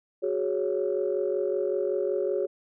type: chord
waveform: sine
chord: F# suspended second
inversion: none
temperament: equal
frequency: 370 / 415.3 / 554.4 Hz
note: F#4 / G#4 / C#5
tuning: 0 / 0 / 0 cents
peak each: -28 / -28 / -29 dBFS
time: 0.22-2.47 s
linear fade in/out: 20 ms
effects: tanh soft clip ceiling -16 dBFS